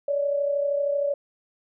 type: tone pair together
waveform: sine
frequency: 568.1 / 601 Hz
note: C#5 / D5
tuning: +42 / +40 cents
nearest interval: minor second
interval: 98 cents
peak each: -22 / -31 dBFS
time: 0.08-1.14 s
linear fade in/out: 5 ms
effects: none